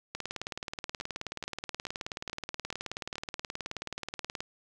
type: two click trains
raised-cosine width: 0.2 ms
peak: -18 / -22 dBFS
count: 81 / 6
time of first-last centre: 0.15-4.405 / 1.01-3.156 s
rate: 18.8 / 2.33 Hz
effects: none